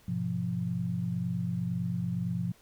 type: chord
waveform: sine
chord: F diminished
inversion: first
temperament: equal with one note detuned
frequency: 103.83 / 125.77 / 174.61 Hz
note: Ab2 / Cb3 / F3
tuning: 0 / +32 / 0 cents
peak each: -37 / -34 / -31 dBFS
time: 0.08-2.52 s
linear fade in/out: 5 ms
effects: pink hiss -61 dBFS RMS until 2.61 s